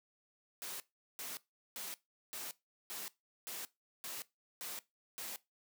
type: noise bursts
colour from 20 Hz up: white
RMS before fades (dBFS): -44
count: 9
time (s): 0.62-5.36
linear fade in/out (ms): 0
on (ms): 180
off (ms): 390
effects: noise-tail reverb RT60 0.2 s tail -19 dB re dry + high-pass 200 Hz 12 dB/octave